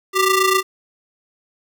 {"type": "ring-modulated tone", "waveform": "sawtooth", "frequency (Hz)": 784, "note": "G5", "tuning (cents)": 0, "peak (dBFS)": -7, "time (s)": [0.13, 0.63], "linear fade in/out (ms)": 50, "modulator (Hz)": 406, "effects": []}